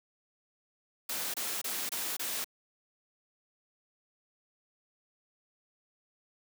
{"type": "noise bursts", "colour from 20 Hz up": "white", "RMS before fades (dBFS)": -35, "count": 5, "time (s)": [1.09, 2.444], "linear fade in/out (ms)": 5, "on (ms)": 250, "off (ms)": 26, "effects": ["high-pass 200 Hz 12 dB/octave"]}